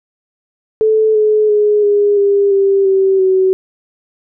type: tone with pitch steps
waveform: sine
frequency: 436.2 / 427.2 / 418.4 / 409.8 / 401.4 / 393.1 / 385 / 377.1 Hz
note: A4 / G#4 / G#4 / G#4 / G4 / G4 / G4 / F#4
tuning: -15 / +49 / +13 / -23 / +41 / +5 / -31 / +33 cents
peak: -8 dBFS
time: 0.81-3.53 s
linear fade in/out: 0 ms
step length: 340 ms
effects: none